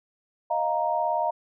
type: chord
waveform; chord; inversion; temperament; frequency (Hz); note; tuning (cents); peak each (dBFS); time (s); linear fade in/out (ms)
sine; Eb suspended second; none; just; 622.3 / 700 / 933.4; Eb5 / F5 / Bb5; 0 / +4 / +2; -28 / -27 / -26; 0.5-1.31; 10
effects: none